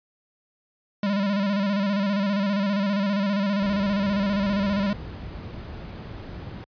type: tone with vibrato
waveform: square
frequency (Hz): 199.8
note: G3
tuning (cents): +33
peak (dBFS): -22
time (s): 1.03-4.93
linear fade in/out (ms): 2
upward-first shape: square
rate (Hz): 15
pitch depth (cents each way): 53
type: noise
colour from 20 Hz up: brown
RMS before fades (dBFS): -33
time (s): 3.62-6.64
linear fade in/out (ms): 0
effects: high-pass 60 Hz 12 dB/octave + resampled to 11025 Hz